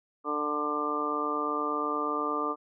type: harmonic tone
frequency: 148.6 Hz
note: D3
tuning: 21 cents sharp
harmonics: 2 / 3 / 4 / 5 / 6 / 7 / 8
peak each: -35 / -35 / -39 / -41 / -40 / -37 / -30 dBFS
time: 0.24-2.56 s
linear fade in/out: 50 ms
effects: none